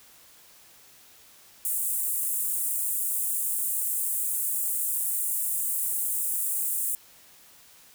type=high-pass noise; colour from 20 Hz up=pink; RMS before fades=-28 dBFS; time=1.65-6.95 s; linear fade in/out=0 ms; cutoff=8200 Hz; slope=48 dB/octave; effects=white hiss -54 dBFS RMS until 7.94 s